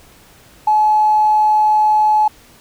triangle tone with tanh clipping, 854 Hz, G#5, 48 cents sharp, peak -9 dBFS, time 0.67-2.28 s, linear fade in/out 5 ms, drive 2 dB, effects pink hiss -46 dBFS RMS until 2.6 s

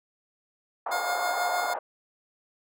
pink band-pass noise, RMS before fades -32 dBFS, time 0.86-1.79 s, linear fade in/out 5 ms, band 640 to 1100 Hz, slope 24 dB/octave
25% pulse tone with tremolo, 712 Hz, F5, 33 cents sharp, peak -22 dBFS, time 0.91-1.74 s, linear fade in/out 10 ms, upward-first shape sine, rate 6.3 Hz, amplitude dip 35%
effects none

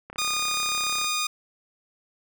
click train, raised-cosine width 0.5 ms, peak -24 dBFS, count 33, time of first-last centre 0.1-1.044 s, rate 33.9 Hz
10% pulse tone, 1227 Hz, D#6, 25 cents flat, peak -16 dBFS, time 0.18-1.27 s, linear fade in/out 5 ms
effects none

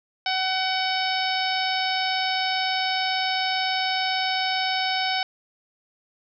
harmonic tone, 753 Hz, F#5, 30 cents sharp, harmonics 1 / 2 / 3 / 4 / 5 / 6 / 7, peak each -26 / -31 / -30 / -31 / -31 / -34 / -31 dBFS, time 0.26-5.23 s, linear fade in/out 2 ms, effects none

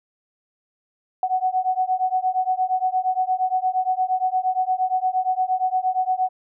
sine beating tone pair, 740 / 748.6 Hz, F#5 / F#5, 0 / +20 cents, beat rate 8.6 Hz, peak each -22 / -22 dBFS, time 1.23-6.29 s, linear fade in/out 2 ms, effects none

